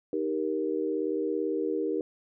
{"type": "chord", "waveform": "sine", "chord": "Eb major", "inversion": "none", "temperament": "equal with one note detuned", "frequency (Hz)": [311.1, 392, 469.7], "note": ["Eb4", "G4", "Bb4"], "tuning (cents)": [0, 0, 13], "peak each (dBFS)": -31, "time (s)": [0.13, 2.01], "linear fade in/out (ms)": 2, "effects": []}